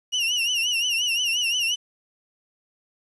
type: tone with vibrato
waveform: 35% pulse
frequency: 2847 Hz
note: F7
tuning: 33 cents sharp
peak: -19 dBFS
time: 0.12-1.76 s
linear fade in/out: 20 ms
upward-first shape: triangle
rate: 5.7 Hz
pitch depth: 120 cents each way
effects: resampled to 24000 Hz + 9-bit